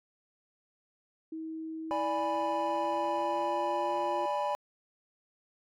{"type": "tone with pitch glide", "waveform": "sine", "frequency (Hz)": [320, 347], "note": ["D#4", "F4"], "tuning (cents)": [49, -11], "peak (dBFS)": -36, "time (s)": [1.32, 4.26], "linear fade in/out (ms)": 5, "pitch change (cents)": 140, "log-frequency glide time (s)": [1.81, 3.91]}
{"type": "chord", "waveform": "triangle", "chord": "G# diminished", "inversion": "second", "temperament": "equal", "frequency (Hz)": [587.3, 830.6, 987.8], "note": ["D5", "G#5", "B5"], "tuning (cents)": [0, 0, 0], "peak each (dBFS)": -31, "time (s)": [1.91, 4.55], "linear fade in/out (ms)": 0}
{"effects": ["tanh soft clip ceiling -19 dBFS"]}